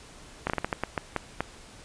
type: slowing click train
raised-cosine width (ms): 0.5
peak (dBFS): -11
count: 10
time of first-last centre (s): 0.47-1.406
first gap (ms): 28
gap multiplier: 1.31
effects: pink hiss -49 dBFS RMS until 1.84 s + resampled to 22050 Hz